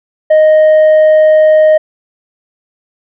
sine tone with tanh clipping, 621 Hz, D#5, 3 cents flat, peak -4 dBFS, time 0.3-1.78 s, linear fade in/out 10 ms, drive 3 dB, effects none

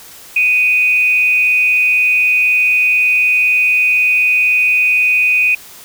sine tone with frequency modulation, 2489 Hz, D#7, in tune, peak -9 dBFS, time 0.36-5.55 s, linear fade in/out 5 ms, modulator 207 Hz, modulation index 0.36, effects white hiss -37 dBFS RMS until 5.84 s

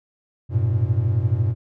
triangle tone cluster, 95.6 / 109.9 / 121.7 Hz, G2 / A2 / B2, -43 / -2 / -25 cents, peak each -20 dBFS, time 0.49-1.55 s, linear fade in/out 50 ms, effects none

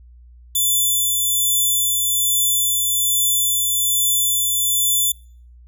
5% pulse tone with tremolo, 3500 Hz, A7, 10 cents flat, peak -7 dBFS, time 0.55-5.12 s, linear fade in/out 5 ms, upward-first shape triangle, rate 1.2 Hz, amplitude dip 25%, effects noise-tail reverb RT60 0.5 s tail -26 dB re dry + added 60 Hz sine -42 dBFS peak until 5.67 s

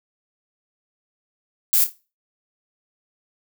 violet noise with echo, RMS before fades -17 dBFS, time 1.73-1.84 s, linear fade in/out 0 ms, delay 27 ms, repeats 3, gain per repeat -10 dB, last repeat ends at 1.921 s, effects noise-tail reverb RT60 0.3 s tail -18 dB re dry

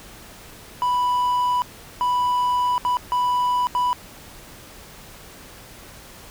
triangle tone bursts at uneven times, 987.8 Hz, B5, in tune, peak -16 dBFS, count 5, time 0.82-1.62 / 2.01-2.78 / 2.85-2.97 / 3.12-3.67 / 3.75-3.93 s, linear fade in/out 0 ms, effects pink hiss -43 dBFS RMS until 6.3 s

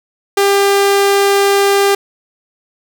sawtooth tone, 398.5 Hz, G4, 28 cents sharp, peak -5 dBFS, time 0.37-1.95 s, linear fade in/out 5 ms, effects none

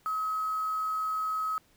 sine tone with quantisation, 1277 Hz, D#6, 45 cents sharp, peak -28 dBFS, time 0.06-1.58 s, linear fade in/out 0 ms, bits 8, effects pink hiss -65 dBFS RMS until 1.76 s

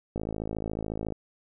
click train, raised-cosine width 2 ms, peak -19 dBFS, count 53, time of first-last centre 0.16-1.123 s, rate 54 Hz, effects none

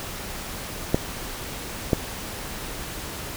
clicks, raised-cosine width 2 ms, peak -4 dBFS, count 2, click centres 0.945 / 1.932 s, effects pink hiss -34 dBFS RMS until 3.36 s

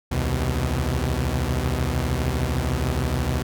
sawtooth tone cluster, 66.1 / 79 / 125.5 Hz, C2 / D#2 / B2, +18 / +27 / +28 cents, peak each -22 / -22 / -22 dBFS, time 0.11-3.43 s, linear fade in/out 10 ms, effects none

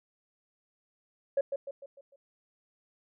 sine tone with echo, 554.4 Hz, C#5, in tune, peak -22 dBFS, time 1.37-1.41 s, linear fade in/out 5 ms, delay 150 ms, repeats 5, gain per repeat -7 dB, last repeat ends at 2.16 s, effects tanh soft clip ceiling -20 dBFS

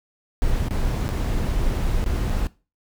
brown noise with dropouts, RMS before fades -22 dBFS, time 0.42-2.47 s, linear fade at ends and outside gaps 0 ms, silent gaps 0.684-0.709 / 1.081-1.09 / 2.041-2.061 / 2.297-2.302 s, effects noise-tail reverb RT60 0.3 s tail -19 dB re dry

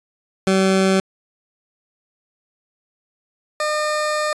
20% pulse tone pair in turn, 191 / 606.4 Hz, G3 / D#5, -45 / -45 cents, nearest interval octave + minor sixth, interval 2000 cents, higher second, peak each -9 / -14 dBFS, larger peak first, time 0.47-1 / 3.6-4.33 s, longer second, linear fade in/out 2 ms, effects resampled to 22050 Hz

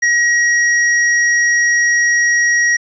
square tone, 1900 Hz, A#6, 33 cents sharp, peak -11 dBFS, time 0.02-2.77 s, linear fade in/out 10 ms, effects resampled to 16000 Hz + 8-bit

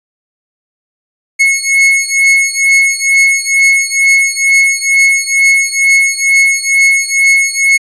45% pulse beating tone pair, 2183 / 2185.2 Hz, C#7 / C#7, -27 / -25 cents, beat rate 2.2 Hz, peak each -10 dBFS, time 1.39-7.78 s, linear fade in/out 20 ms, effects resampled to 24000 Hz

